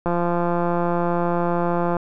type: click train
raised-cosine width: 1 ms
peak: -9 dBFS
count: 331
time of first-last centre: 0.06-1.968 s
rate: 173 Hz
effects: none